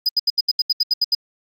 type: tone bursts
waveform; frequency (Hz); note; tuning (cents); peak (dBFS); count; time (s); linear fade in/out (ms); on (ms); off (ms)
sine; 4978; D#8; 0; -11; 11; 0.06-1.149; 5; 29; 77
effects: tanh soft clip ceiling -13 dBFS + Opus 32 kbps